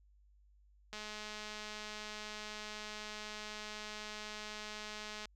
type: click train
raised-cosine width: 0.2 ms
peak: -28 dBFS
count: 918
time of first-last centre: 0.93-5.255 s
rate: 212 Hz
effects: added 50 Hz sine -63 dBFS peak until 5.35 s